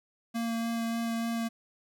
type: tone with vibrato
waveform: square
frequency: 230.1 Hz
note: A#3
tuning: 22 cents flat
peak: -30 dBFS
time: 0.34-1.49 s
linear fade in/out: 20 ms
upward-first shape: sine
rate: 3.4 Hz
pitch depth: 10 cents each way
effects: 12-bit